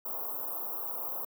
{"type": "band-stop noise", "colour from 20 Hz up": "white", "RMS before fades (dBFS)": -36, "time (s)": [0.05, 1.25], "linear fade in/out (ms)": 5, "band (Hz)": [1200, 13000], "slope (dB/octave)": 48, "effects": ["high-pass 400 Hz 12 dB/octave"]}